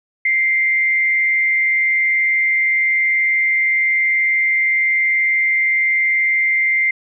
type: tone with frequency modulation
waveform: sine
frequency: 2093 Hz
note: C7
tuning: in tune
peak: -13 dBFS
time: 0.25-6.91 s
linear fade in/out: 5 ms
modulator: 147 Hz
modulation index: 0.31
effects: none